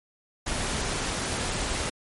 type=noise; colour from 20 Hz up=pink; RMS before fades=-29 dBFS; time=0.46-1.9 s; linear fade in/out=10 ms; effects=MP3 48 kbps